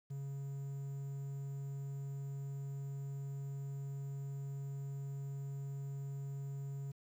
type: tone with quantisation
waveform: triangle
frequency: 138.59 Hz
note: C#3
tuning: in tune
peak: -38 dBFS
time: 0.1-6.92 s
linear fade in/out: 10 ms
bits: 11
effects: none